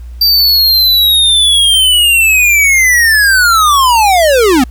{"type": "linear sweep", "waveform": "square", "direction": "down", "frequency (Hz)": [4699, 237.4], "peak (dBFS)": -6, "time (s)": [0.21, 4.64], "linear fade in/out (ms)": 5, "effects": ["added 60 Hz sine -24 dBFS peak until 4.7 s", "pink hiss -49 dBFS RMS until 4.7 s"]}